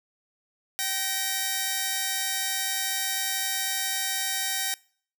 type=tone pair together; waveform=5% pulse; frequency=772.5 / 1876 Hz; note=G5 / A#6; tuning=-26 / +11 cents; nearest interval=octave + minor third; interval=1537 cents; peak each=-18 dBFS; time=0.79-4.74 s; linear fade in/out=0 ms; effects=noise-tail reverb RT60 0.5 s tail -24 dB re dry